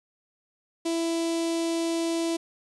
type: tone with notch filter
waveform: sawtooth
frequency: 332.1 Hz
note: E4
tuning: 13 cents sharp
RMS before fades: -27 dBFS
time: 0.85-2.37 s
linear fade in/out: 10 ms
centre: 1500 Hz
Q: 0.69
effects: resampled to 24000 Hz + 9-bit